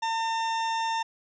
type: tone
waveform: 40% pulse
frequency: 905 Hz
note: A5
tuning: 48 cents sharp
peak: -25 dBFS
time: 0.02-1.03 s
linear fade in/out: 10 ms
effects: resampled to 16000 Hz